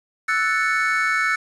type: chord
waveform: triangle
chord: F# minor seventh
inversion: third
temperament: equal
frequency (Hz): 1318.5 / 1480 / 1760 / 2217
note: E6 / F#6 / A6 / C#7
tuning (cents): 0 / 0 / 0 / 0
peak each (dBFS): -22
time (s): 0.28-1.36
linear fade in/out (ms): 10
effects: resampled to 24000 Hz + 7-bit